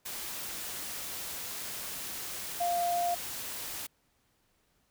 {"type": "tone in noise", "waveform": "sine", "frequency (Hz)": 698.5, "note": "F5", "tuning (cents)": 0, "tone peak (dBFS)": -27, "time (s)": [2.6, 3.15], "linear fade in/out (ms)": 10, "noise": "white", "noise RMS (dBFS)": -39, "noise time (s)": [0.05, 3.87], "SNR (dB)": 9, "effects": ["pink hiss -72 dBFS RMS until 4.9 s"]}